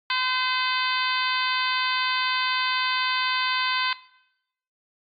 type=harmonic tone; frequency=512 Hz; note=C5; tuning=38 cents flat; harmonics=2 / 3 / 4 / 5 / 6 / 7 / 8 / 9; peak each=-27 / -29 / -30 / -31 / -32 / -32 / -33 / -34 dBFS; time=0.1-3.93 s; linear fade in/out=2 ms; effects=noise-tail reverb RT60 0.8 s tail -18 dB re dry + AAC 64 kbps